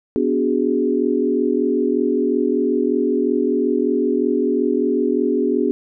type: chord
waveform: sine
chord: G# half-diminished seventh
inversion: first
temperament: equal with one note detuned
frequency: 246.9 / 290 / 370 / 415.3 Hz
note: B3 / D4 / F#4 / G#4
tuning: 0 / -22 / 0 / 0 cents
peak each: -21 dBFS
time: 0.16-5.71 s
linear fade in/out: 0 ms
effects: none